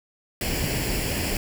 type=noise with comb filter; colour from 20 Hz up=pink; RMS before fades=-26 dBFS; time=0.41-1.37 s; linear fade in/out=2 ms; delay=0.4 ms; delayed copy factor=+0.65; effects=none